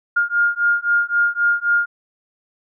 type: beating tone pair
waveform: sine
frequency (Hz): 1412 / 1415.8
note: F6 / F6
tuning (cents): +19 / +23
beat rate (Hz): 3.8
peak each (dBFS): -18 / -18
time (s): 0.16-1.86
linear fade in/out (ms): 10
effects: none